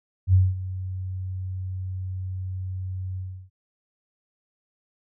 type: tone with ADSR envelope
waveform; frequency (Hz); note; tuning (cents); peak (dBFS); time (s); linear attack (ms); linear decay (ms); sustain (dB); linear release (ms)
sine; 93.2; F#2; +13; -12; 0.27-3.5; 66; 210; -16; 330
effects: none